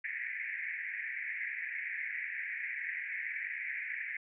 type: band-pass noise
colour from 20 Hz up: white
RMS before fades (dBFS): -39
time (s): 0.04-4.17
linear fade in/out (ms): 5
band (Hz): 1700 to 2300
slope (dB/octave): 96
effects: none